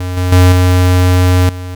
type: tone with level steps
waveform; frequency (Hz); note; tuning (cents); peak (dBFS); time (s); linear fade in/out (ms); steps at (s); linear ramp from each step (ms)
square; 90.7; F#2; -34; -17 / -12 / -4 / -7 / -22; 0-1.75; 5; 0.17 / 0.32 / 0.52 / 1.49; 2
effects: none